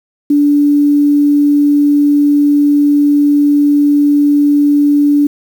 sine tone with quantisation, 290 Hz, D4, 22 cents flat, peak -6 dBFS, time 0.3-5.27 s, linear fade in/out 5 ms, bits 6, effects none

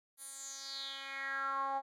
10% pulse tone with band-pass filter sweep, 272.6 Hz, C#4, 29 cents flat, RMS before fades -40 dBFS, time 0.17-1.82 s, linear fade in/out 50 ms, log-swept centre 11000 to 770 Hz, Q 5.3, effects none

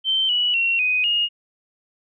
sine tone with pitch steps, 3108 / 2940 / 2733 / 2499 / 2856 Hz, G7 / F#7 / F7 / D#7 / F7, -16 / -12 / -38 / +7 / +38 cents, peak -17 dBFS, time 0.04-1.29 s, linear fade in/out 50 ms, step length 250 ms, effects none

